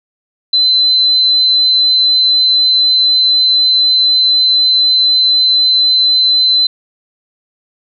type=tone; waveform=sine; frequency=4048 Hz; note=B7; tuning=42 cents sharp; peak=-7 dBFS; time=0.53-6.67 s; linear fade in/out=5 ms; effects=none